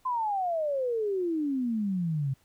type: exponential sweep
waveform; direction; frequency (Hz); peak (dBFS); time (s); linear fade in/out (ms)
sine; down; 1040 to 130.81; -26; 0.05-2.34; 10
effects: pink hiss -66 dBFS RMS until 2.44 s